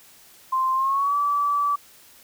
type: tone with pitch glide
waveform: sine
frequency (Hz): 1046 to 1153.9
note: C6 to D6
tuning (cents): -1 to -31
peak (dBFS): -19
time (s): 0.52-1.76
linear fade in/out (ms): 10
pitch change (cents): +170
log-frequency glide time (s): 0.74-1.16
effects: white hiss -51 dBFS RMS until 2.23 s